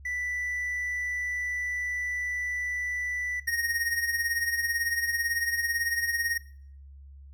triangle tone, 1975.5 Hz, B6, in tune, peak -28 dBFS, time 0.05-3.4 s, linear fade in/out 5 ms
square tone with tremolo, 1864.7 Hz, A#6, in tune, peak -24 dBFS, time 3.47-6.38 s, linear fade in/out 10 ms, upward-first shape triangle, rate 18 Hz, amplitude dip 70%
effects noise-tail reverb RT60 0.6 s tail -19 dB re dry + added 69 Hz sine -45 dBFS peak until 7.33 s

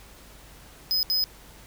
square tone bursts at uneven times, 5040 Hz, D#8, 21 cents sharp, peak -22 dBFS, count 2, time 0.91-1.03 / 1.1-1.24 s, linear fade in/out 0 ms, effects added 50 Hz sine -51 dBFS peak until 1.66 s + pink hiss -50 dBFS RMS until 1.66 s

